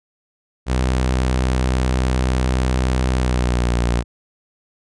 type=tone with pitch glide; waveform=sawtooth; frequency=63.6 to 59.34 Hz; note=C2 to A#1; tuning=-48 to +31 cents; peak=-12 dBFS; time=0.66-4.04 s; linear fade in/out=50 ms; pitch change=-121 cents; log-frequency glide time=3.14-3.76 s; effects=resampled to 22050 Hz